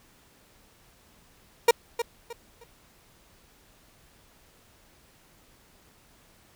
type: tone with echo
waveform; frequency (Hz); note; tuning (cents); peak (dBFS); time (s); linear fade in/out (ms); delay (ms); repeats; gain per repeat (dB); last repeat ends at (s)
30% pulse; 470.2; A#4; +15; -11; 1.68-1.71; 5; 310; 3; -11; 2.64
effects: pink hiss -59 dBFS RMS until 6.55 s